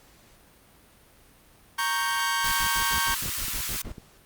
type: chord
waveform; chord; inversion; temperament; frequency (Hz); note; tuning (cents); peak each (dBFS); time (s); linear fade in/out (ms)
sawtooth; G diminished; first; equal; 932.3 / 1108.7 / 1568; Bb5 / Db6 / G6; 0 / 0 / 0; -26 / -25 / -24; 1.78-3.15; 10
type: noise bursts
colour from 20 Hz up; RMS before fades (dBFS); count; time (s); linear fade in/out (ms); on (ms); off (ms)
brown; -36; 10; 2.44-3.923; 5; 79; 77
type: high-pass noise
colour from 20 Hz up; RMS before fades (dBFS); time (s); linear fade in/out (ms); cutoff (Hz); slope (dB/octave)
white; -31; 2.44-3.82; 5; 970; 48
type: clicks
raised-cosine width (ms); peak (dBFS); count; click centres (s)
3; -28; 6; 2.98 / 3.258 / 3.482 / 3.745 / 3.87 / 3.982
effects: pink hiss -56 dBFS RMS until 4.25 s + Opus 48 kbps